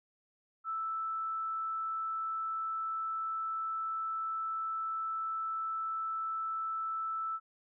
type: tone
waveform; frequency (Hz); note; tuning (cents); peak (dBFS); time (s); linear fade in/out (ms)
sine; 1318.5; E6; 0; -33; 0.64-7.4; 50
effects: none